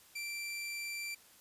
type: tone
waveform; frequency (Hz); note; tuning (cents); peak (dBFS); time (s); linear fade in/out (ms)
sawtooth; 2349; D7; 0; -35; 0.15-1.15; 10
effects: white hiss -61 dBFS RMS until 1.4 s + resampled to 32000 Hz